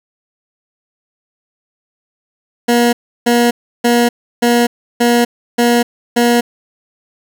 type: tone bursts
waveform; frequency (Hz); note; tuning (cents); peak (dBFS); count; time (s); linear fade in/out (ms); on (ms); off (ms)
20% pulse; 238.6; A#3; +41; -4; 7; 2.68-6.41; 10; 250; 330
effects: none